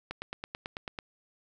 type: click train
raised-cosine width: 0.3 ms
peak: -20 dBFS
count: 9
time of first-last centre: 0.11-0.988 s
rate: 9.11 Hz
effects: none

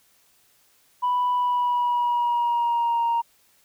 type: tone with pitch glide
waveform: sine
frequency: 987.8 to 932.9 Hz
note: B5 to A#5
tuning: 0 to +1 cents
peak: -18 dBFS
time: 1.02-3.22 s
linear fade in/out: 20 ms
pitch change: -99 cents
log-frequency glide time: 1.33-3.03 s
effects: tanh soft clip ceiling -17 dBFS + white hiss -61 dBFS RMS until 3.64 s

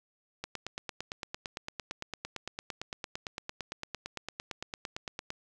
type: click train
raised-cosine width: 0.2 ms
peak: -19 dBFS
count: 44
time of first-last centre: 0.44-5.304 s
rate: 8.84 Hz
effects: none

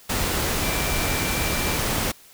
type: tone in noise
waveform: sine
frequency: 2349 Hz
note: D7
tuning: in tune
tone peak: -32 dBFS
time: 0.63-1.77 s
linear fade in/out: 10 ms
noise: pink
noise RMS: -24 dBFS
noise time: 0.09-2.12 s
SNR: -11 dB
effects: white hiss -50 dBFS RMS until 2.33 s

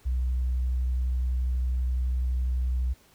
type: tone with vibrato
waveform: sine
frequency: 62.8 Hz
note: B1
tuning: 30 cents sharp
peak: -22 dBFS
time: 0.05-2.94 s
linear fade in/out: 20 ms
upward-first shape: sine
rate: 12 Hz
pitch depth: 12 cents each way
effects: tanh soft clip ceiling -21 dBFS + pink hiss -59 dBFS RMS until 3.14 s

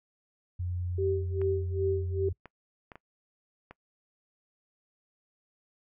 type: tone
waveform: sine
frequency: 89 Hz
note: F2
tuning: 33 cents sharp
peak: -30 dBFS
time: 0.59-2.33 s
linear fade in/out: 10 ms
type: tone with tremolo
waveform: sine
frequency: 388.3 Hz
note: G4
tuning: 16 cents flat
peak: -25 dBFS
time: 0.98-2.29 s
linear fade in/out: 5 ms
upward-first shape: sine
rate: 2.5 Hz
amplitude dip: 95%
type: clicks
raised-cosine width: 0.5 ms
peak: -30 dBFS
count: 5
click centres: 1.416 / 2.457 / 2.918 / 2.956 / 3.71 s
effects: noise-tail reverb RT60 0.1 s tail -23 dB re dry

